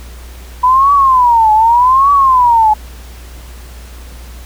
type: tone with vibrato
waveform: sine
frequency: 987.8 Hz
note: B5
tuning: in tune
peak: -5 dBFS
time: 0.63-2.74 s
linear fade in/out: 10 ms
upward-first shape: triangle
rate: 0.84 Hz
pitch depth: 260 cents each way
effects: added 60 Hz sine -29 dBFS peak until 4.45 s + pink hiss -38 dBFS RMS until 4.45 s